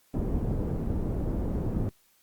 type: low-pass noise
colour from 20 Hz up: pink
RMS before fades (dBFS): -29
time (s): 0.14-1.89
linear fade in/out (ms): 0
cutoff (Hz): 350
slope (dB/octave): 12
effects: white hiss -65 dBFS RMS until 2.22 s + Opus 48 kbps